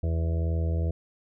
harmonic tone, 82.2 Hz, E2, 4 cents flat, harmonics 1 / 2 / 4 / 5 / 6 / 7 / 8, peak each -24 / -34 / -40 / -43 / -40 / -46 / -43 dBFS, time 0.03-0.91 s, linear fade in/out 5 ms, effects none

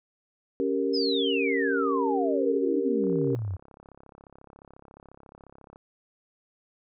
sine chord, G diminished, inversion second, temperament equal, 277.2 / 392 / 466.2 Hz, Db4 / G4 / Bb4, 0 / 0 / 0 cents, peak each -28 dBFS, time 0.6-3.35 s, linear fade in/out 0 ms
sine exponential sweep, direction down, 5274 to 87.31 Hz, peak -28 dBFS, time 0.93-3.57 s, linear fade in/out 20 ms
click train, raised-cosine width 1 ms, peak -35 dBFS, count 94, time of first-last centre 3.04-5.759 s, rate 34.2 Hz
effects none

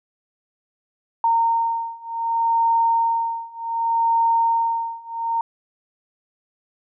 sine beating tone pair, 919 / 919.66 Hz, A#5 / A#5, -25 / -24 cents, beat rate 0.66 Hz, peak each -21 / -20 dBFS, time 1.24-5.41 s, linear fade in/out 2 ms, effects none

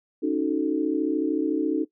sine chord, D# half-diminished seventh, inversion third, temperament equal, 277.2 / 311.1 / 370 / 440 Hz, C#4 / D#4 / F#4 / A4, 0 / 0 / 0 / 0 cents, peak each -27 / -24 / -30 / -29 dBFS, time 0.22-1.85 s, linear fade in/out 20 ms, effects noise-tail reverb RT60 0.1 s tail -17 dB re dry

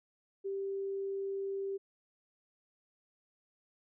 sine tone, 392 Hz, G4, in tune, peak -34 dBFS, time 0.44-1.78 s, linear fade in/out 20 ms, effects none

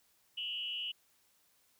sine tone with frequency modulation, 2937 Hz, F#7, 13 cents flat, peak -36 dBFS, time 0.37-0.92 s, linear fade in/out 10 ms, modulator 235 Hz, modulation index 0.67, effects white hiss -71 dBFS RMS until 1.79 s

